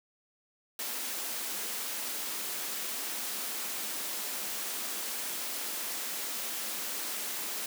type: high-pass noise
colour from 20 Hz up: white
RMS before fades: -36 dBFS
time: 0.79-7.66 s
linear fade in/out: 2 ms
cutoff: 190 Hz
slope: 96 dB/octave
effects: none